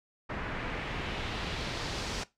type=noise with low-pass filter sweep; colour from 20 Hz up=pink; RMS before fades=-36 dBFS; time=0.29-2.24 s; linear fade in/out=10 ms; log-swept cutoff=1800 to 5800 Hz; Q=1.4; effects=noise-tail reverb RT60 0.2 s tail -18 dB re dry